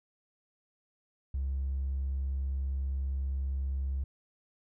triangle tone, 67.5 Hz, C#2, 45 cents flat, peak -26 dBFS, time 1.34-4.04 s, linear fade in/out 5 ms, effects tanh soft clip ceiling -27 dBFS

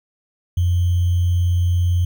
sine tone with sample-and-hold, 88.2 Hz, F2, 18 cents sharp, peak -14 dBFS, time 0.57-2.05 s, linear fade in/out 5 ms, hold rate 3150 Hz, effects none

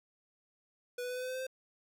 square tone with pitch steps, 491.1 / 495.4 / 499.7 / 504 / 508.4 / 512.8 / 517.3 / 521.8 Hz, B4 / B4 / B4 / B4 / C5 / C5 / C5 / C5, -10 / +5 / +20 / +35 / -50 / -35 / -20 / -5 cents, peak -37 dBFS, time 0.98-1.468 s, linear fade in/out 5 ms, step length 61 ms, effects none

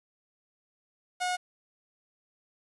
sawtooth tone, 725 Hz, F#5, 35 cents flat, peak -24 dBFS, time 1.2-1.37 s, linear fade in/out 20 ms, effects resampled to 24000 Hz + 9-bit

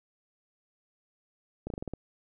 slowing click train, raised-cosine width 2 ms, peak -22 dBFS, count 7, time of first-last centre 1.67-1.936 s, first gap 32 ms, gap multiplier 1.13, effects none

